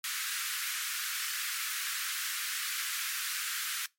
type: high-pass noise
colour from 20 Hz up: pink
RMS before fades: -35 dBFS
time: 0.04-3.86 s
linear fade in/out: 2 ms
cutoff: 1300 Hz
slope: 48 dB/octave
effects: noise-tail reverb RT60 0.2 s tail -23 dB re dry + MP3 64 kbps